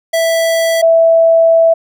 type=tone pair in turn; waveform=square / sine; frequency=659 / 659 Hz; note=E5 / E5; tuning=-1 / -1 cents; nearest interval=unison; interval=0 cents; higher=neither; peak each=-11 / -5 dBFS; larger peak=second; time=0.13-0.82 / 0.82-1.74 s; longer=second; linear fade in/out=10 ms; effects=none